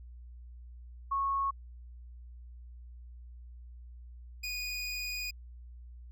sine / 25% pulse tone pair in turn, 1100 / 2469 Hz, C#6 / D#7, -14 / -14 cents, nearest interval octave + major second, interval 1400 cents, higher second, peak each -28 / -31 dBFS, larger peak first, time 1.11-1.51 / 4.43-5.31 s, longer second, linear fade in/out 10 ms, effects added 60 Hz sine -46 dBFS peak until 6.11 s

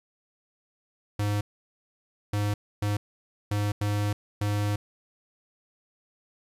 square tone bursts at uneven times, 103.3 Hz, G#2, 9 cents flat, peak -25 dBFS, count 6, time 1.19-1.41 / 2.33-2.54 / 2.82-2.97 / 3.51-3.72 / 3.81-4.13 / 4.41-4.76 s, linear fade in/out 5 ms, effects resampled to 32000 Hz + 10-bit

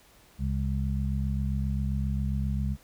harmonic tone, 67.5 Hz, C#2, 45 cents flat, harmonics 1 / 2 / 3, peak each -28 / -31 / -33 dBFS, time 0.38-2.77 s, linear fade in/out 50 ms, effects pink hiss -58 dBFS RMS until 2.83 s

